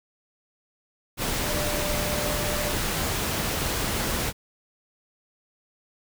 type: tone in noise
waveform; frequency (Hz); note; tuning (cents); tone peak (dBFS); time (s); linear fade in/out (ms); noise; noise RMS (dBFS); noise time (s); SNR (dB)
sine; 594; D5; +20; -31; 1.43-2.74; 50; pink; -27; 1.17-4.33; -7
effects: none